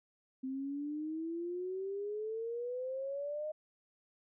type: exponential sweep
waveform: sine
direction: up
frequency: 259.4 to 620 Hz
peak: -36 dBFS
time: 0.43-3.52 s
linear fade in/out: 10 ms
effects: none